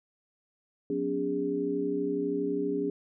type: tone cluster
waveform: sine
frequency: 182.7 / 251.9 / 284.2 / 407.5 Hz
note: F#3 / B3 / C#4 / G#4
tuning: -22 / +34 / +43 / -33 cents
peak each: -38 / -37 / -31 / -30 dBFS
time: 0.9-2.9 s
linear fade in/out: 2 ms
effects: none